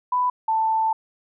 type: tone pair in turn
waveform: sine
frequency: 994 / 885.6 Hz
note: B5 / A5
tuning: +11 / +11 cents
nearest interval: major second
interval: 200 cents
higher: first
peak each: -18 dBFS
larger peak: neither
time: 0.12-0.3 / 0.48-0.93 s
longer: second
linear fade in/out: 5 ms
effects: none